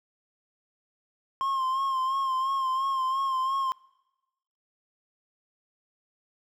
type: tone with vibrato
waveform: triangle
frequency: 1063 Hz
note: C6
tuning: 27 cents sharp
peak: -23 dBFS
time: 1.41-3.72 s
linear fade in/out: 0 ms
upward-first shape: sine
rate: 2.9 Hz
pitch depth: 43 cents each way
effects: noise-tail reverb RT60 1.0 s tail -25 dB re dry